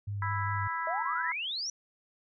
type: tone with vibrato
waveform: sine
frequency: 100.9 Hz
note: G#2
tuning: 49 cents flat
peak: -32 dBFS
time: 0.07-0.68 s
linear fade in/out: 10 ms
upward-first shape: triangle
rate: 5 Hz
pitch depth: 24 cents each way
type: harmonic tone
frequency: 329.6 Hz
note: E4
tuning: in tune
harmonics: 3 / 4 / 5 / 6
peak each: -34 / -36 / -38 / -40 dBFS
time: 0.22-1.32 s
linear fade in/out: 2 ms
type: exponential sweep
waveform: sine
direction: up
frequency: 620 to 5990 Hz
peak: -32 dBFS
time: 0.87-1.7 s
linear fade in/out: 2 ms
effects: none